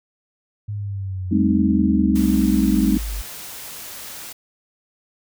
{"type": "linear sweep", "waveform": "sine", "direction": "down", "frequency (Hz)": [104.8, 49], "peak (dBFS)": -24, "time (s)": [0.68, 3.22], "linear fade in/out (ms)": 10}
{"type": "chord", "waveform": "sine", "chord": "A half-diminished seventh", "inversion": "third", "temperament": "equal with one note detuned", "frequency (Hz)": [196, 216.3, 261.6, 311.1], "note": ["G3", "A3", "C4", "Eb4"], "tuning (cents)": [0, -29, 0, 0], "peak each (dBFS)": [-19, -20, -21, -21], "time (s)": [1.31, 2.98], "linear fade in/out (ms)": 10}
{"type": "noise", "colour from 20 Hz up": "white", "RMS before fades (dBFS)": -35, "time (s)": [2.15, 4.33], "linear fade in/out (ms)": 10}
{"effects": []}